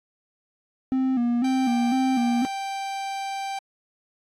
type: tone with vibrato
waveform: triangle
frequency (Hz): 250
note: B3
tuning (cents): +21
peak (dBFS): -18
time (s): 0.92-2.45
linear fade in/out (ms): 0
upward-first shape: square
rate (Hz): 2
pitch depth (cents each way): 79
type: tone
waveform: 45% pulse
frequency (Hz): 784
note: G5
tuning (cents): 0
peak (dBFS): -28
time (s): 1.44-3.59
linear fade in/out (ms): 5
effects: low-pass 8000 Hz 12 dB/octave + AAC 64 kbps